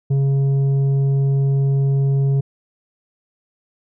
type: tone with tanh clipping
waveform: sine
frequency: 137.5 Hz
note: C#3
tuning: 14 cents flat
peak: -15 dBFS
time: 0.1-2.41 s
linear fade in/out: 10 ms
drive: 6 dB
effects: none